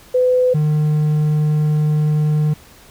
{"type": "tone pair in turn", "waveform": ["sine", "triangle"], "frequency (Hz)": [504, 151.76], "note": ["B4", "D#3"], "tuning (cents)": [35, -43], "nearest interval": "octave + major sixth", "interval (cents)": 2078, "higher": "first", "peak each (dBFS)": -11, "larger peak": "neither", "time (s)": [[0.14, 0.54], [0.54, 2.54]], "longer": "second", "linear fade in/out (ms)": 10, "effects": ["pink hiss -45 dBFS RMS until 2.9 s"]}